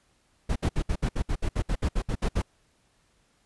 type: noise bursts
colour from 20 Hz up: brown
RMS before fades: -25 dBFS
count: 15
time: 0.49-2.421 s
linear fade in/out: 10 ms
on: 69 ms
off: 64 ms
effects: pink hiss -67 dBFS RMS until 3.45 s + resampled to 24000 Hz

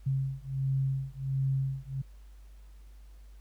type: beating tone pair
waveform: sine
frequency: 134.1 / 135.5 Hz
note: C3 / C#3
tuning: +43 / -39 cents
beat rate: 1.4 Hz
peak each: -31 dBFS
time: 0.06-2.02 s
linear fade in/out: 10 ms
effects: added 50 Hz sine -48 dBFS peak until 3.4 s + pink hiss -67 dBFS RMS until 3.4 s

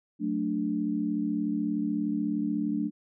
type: chord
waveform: sine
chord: D major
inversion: first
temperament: just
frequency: 183.54 / 220.2 / 293.7 Hz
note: F#3 / A3 / D4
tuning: -14 / +2 / 0 cents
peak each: -34 / -30 / -29 dBFS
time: 0.19-2.91 s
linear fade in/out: 50 ms
effects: none

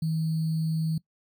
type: tone with sample-and-hold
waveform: sine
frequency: 160 Hz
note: D#3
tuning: 49 cents sharp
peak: -24 dBFS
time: 0.02-0.98 s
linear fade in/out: 5 ms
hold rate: 4410 Hz
effects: noise-tail reverb RT60 0.1 s tail -21 dB re dry

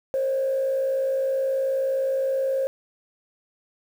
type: tone with frequency modulation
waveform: sine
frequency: 535 Hz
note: C5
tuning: 38 cents sharp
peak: -20 dBFS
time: 0.14-2.67 s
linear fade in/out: 0 ms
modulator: 59 Hz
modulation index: 0.4
effects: tanh soft clip ceiling -17 dBFS + 8-bit

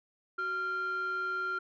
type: tone pair together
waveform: sine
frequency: 373.5 / 1387 Hz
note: F#4 / F6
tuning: +16 / -12 cents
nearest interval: octave + major seventh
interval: 2272 cents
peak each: -39 / -29 dBFS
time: 0.38-1.59 s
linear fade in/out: 10 ms
effects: tanh soft clip ceiling -29 dBFS

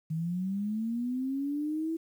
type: linear sweep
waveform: sine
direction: up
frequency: 155.56 to 329.6 Hz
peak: -29 dBFS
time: 0.1-1.97 s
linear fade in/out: 10 ms
effects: 10-bit

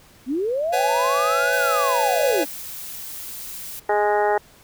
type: linear two-way sweep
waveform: sine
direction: up then down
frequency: 233.1 to 1535 to 262.4 Hz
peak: -20 dBFS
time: 0.26-2.46 s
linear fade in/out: 50 ms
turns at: 1.55 s
type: chord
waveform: square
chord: C# minor seventh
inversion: third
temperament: just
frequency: 498.9 / 554.4 / 665.2 / 831.5 Hz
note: B4 / C#5 / E5 / G#5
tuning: +17 / 0 / +16 / +2 cents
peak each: -26 / -25 / -28 / -29 dBFS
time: 0.72-2.45 s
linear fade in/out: 20 ms
type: noise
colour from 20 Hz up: blue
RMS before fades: -34 dBFS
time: 1.52-3.8 s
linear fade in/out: 10 ms
type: harmonic tone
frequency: 207.7 Hz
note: G#3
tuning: in tune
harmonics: 2 / 3 / 4 / 5 / 6 / 7 / 8 / 9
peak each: -21 / -24 / -20 / -34 / -34 / -31 / -36 / -30 dBFS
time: 3.89-4.38 s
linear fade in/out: 5 ms
effects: pink hiss -51 dBFS RMS until 4.63 s

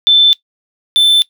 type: tone pair in turn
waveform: sine / triangle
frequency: 3534 / 3534 Hz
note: A7 / A7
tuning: +7 / +7 cents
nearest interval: unison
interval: 0 cents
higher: neither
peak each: -4 dBFS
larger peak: neither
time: 0.07-0.33 / 0.96-1.22 s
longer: neither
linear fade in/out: 0 ms
effects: noise-tail reverb RT60 0.1 s tail -20 dB re dry

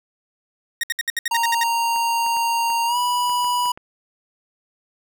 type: tone bursts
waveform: sawtooth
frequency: 1864.7 Hz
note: A#6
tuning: in tune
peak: -16 dBFS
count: 10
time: 0.81-1.635 s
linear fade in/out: 2 ms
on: 24 ms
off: 65 ms
type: tone with pitch glide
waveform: square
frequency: 928 to 980.3 Hz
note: A#5 to B5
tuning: -8 to -13 cents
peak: -19 dBFS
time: 1.31-3.72 s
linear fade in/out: 5 ms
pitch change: +95 cents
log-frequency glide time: 2.86-2.97 s
type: clicks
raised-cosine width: 0.5 ms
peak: -24 dBFS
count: 8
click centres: 1.961 / 2.264 / 2.368 / 2.702 / 3.296 / 3.445 / 3.657 / 3.775 s
effects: none

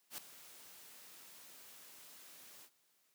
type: noise with ADSR envelope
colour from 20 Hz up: white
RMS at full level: -43 dBFS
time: 0.1-2.7 s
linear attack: 80 ms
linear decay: 4 ms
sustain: -14 dB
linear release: 67 ms
effects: white hiss -75 dBFS RMS until 3.14 s + high-pass 150 Hz 12 dB/octave

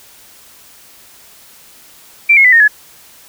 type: tone with pitch steps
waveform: sine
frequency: 2349 / 2167 / 1998.2 / 1843 / 1699.8 Hz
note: D7 / C#7 / B6 / A#6 / G#6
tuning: 0 / -40 / +20 / -20 / +40 cents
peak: -4 dBFS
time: 2.29-2.68 s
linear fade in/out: 10 ms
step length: 78 ms
effects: white hiss -42 dBFS RMS until 3.28 s

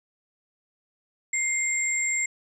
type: tone pair together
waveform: sine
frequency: 2108 / 7464 Hz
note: C7 / A#8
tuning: +12 / +1 cents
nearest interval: octave + minor seventh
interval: 2189 cents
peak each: -26 dBFS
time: 1.33-2.26 s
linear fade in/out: 5 ms
effects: none

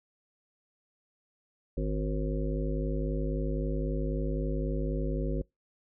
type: harmonic tone with a mistuned harmonic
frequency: 51.91 Hz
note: G#1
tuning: in tune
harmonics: 1 / 3 / 5 / 7 / 9 / 10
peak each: -30 / -35 / -37 / -38 / -40 / -40 dBFS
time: 1.77-5.42 s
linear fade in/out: 5 ms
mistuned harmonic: 10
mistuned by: +63 cents
effects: noise-tail reverb RT60 0.2 s tail -26 dB re dry

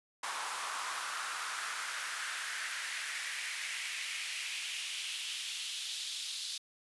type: noise with high-pass filter sweep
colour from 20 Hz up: pink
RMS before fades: -39 dBFS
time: 0.23-6.58 s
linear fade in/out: 5 ms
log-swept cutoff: 1000 to 3900 Hz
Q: 2.7
effects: resampled to 24000 Hz

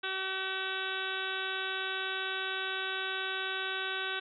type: harmonic tone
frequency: 380.6 Hz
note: F#4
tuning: 49 cents sharp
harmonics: 1 / 2 / 3 / 4 / 5 / 6 / 7 / 8 / 9 / 10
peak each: -42 / -45 / -43 / -36 / -46 / -47 / -42 / -45 / -42 / -42 dBFS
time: 0.03-4.2 s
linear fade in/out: 10 ms
effects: none

